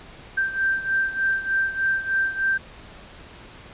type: beating tone pair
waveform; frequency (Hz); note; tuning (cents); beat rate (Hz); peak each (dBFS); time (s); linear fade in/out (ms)
sine; 1568 / 1571.3; G6 / G6; 0 / +4; 3.3; -22 / -26; 0.37-2.58; 10
effects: pink hiss -44 dBFS RMS until 3.73 s + resampled to 8000 Hz